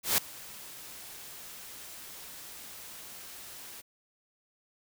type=noise with ADSR envelope; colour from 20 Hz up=white; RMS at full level=-24 dBFS; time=0.03-3.82 s; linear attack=150 ms; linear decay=3 ms; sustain=-22 dB; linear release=21 ms; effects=none